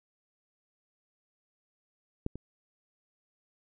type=clicks; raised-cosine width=3 ms; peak=-18 / -27 dBFS; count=2; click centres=2.264 / 2.356 s; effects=none